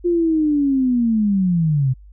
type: linear sweep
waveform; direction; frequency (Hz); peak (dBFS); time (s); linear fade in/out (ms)
sine; down; 353.9 to 125.7; -14; 0.04-1.94; 20
effects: added 50 Hz sine -40 dBFS peak until 2.12 s